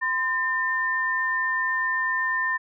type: tone pair together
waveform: sine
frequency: 1026.6 / 1802 Hz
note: C6 / A6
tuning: -33 / +41 cents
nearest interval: minor seventh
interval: 974 cents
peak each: -28 / -23 dBFS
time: 0.01-2.58 s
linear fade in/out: 20 ms
effects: none